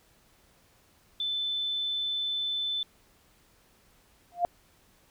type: tone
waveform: sine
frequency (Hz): 3520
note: A7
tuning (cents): 0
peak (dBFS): -28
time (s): 1.2-2.83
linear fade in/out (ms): 2
type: tone with exponential growth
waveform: sine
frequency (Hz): 700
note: F5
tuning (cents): +4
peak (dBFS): -18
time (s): 4.32-4.45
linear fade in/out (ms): 0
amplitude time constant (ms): 28
effects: pink hiss -63 dBFS RMS until 5.1 s